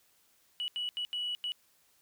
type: tone bursts at uneven times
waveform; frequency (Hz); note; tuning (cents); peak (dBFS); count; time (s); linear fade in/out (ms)
sine; 2940; F#7; -12; -31; 5; 0.6-0.68 / 0.76-0.89 / 0.97-1.05 / 1.13-1.35 / 1.44-1.52; 0
effects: tanh soft clip ceiling -28 dBFS + white hiss -68 dBFS RMS until 2.01 s